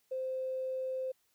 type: tone with tanh clipping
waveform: triangle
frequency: 520 Hz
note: C5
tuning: 11 cents flat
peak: -33 dBFS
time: 0.11-1.12 s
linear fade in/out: 10 ms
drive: 3 dB
effects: white hiss -74 dBFS RMS until 1.34 s